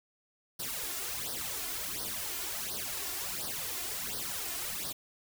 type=noise with flanger; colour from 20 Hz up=white; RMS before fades=-37 dBFS; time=0.59-4.93 s; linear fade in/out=10 ms; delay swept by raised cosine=0.2 to 2.9 ms; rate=1.4 Hz; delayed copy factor=+0.8; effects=none